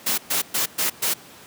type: noise bursts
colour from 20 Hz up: white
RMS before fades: -22 dBFS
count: 5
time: 0.06-1.14 s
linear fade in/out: 10 ms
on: 120 ms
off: 120 ms
effects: pink hiss -45 dBFS RMS until 1.46 s + high-pass 150 Hz 12 dB/octave